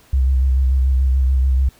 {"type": "tone with vibrato", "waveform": "sine", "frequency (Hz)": 65.5, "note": "C2", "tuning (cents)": 2, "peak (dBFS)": -12, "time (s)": [0.13, 1.69], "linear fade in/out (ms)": 5, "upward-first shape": "square", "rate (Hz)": 6.9, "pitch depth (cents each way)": 33, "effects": ["pink hiss -51 dBFS RMS until 1.79 s"]}